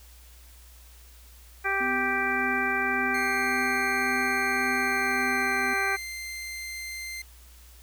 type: harmonic tone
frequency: 391.7 Hz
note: G4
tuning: 1 cent flat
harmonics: 1 / 2 / 3 / 4 / 5 / 6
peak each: -34 / -32 / -33 / -28 / -32 / -31 dBFS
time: 1.64-5.97 s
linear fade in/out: 20 ms
type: tone with tremolo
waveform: sine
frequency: 252.9 Hz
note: B3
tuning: 41 cents sharp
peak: -31 dBFS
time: 1.8-5.74 s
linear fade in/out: 10 ms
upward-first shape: triangle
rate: 1.8 Hz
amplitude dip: 50%
type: tone with pitch glide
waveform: sawtooth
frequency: 2122 to 2087 Hz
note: C7 to C7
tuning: +24 to -5 cents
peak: -31 dBFS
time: 3.14-7.22 s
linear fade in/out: 5 ms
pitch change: -29 cents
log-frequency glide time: 4.72-5.7 s
effects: added 60 Hz sine -49 dBFS peak until 7.82 s + white hiss -55 dBFS RMS until 7.82 s